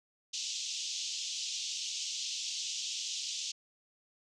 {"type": "band-pass noise", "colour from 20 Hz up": "white", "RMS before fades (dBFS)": -38, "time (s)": [0.33, 3.52], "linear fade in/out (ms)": 10, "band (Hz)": [2800, 6900], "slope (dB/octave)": 48, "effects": []}